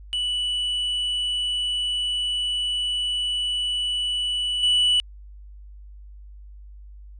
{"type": "tone with level steps", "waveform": "triangle", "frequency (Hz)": 2960, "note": "F#7", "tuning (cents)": 0, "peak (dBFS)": [-21, -15], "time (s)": [0.13, 5], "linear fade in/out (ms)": 0, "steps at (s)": 4.63, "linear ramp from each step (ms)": 2, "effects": ["added 50 Hz sine -40 dBFS peak until 7.19 s", "resampled to 24000 Hz"]}